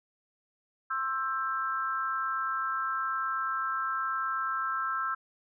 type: tone with amplitude modulation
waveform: sine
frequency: 1326 Hz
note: E6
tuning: 10 cents sharp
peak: -24 dBFS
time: 0.9-5.15 s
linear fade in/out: 10 ms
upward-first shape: sine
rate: 261 Hz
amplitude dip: 100%
effects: none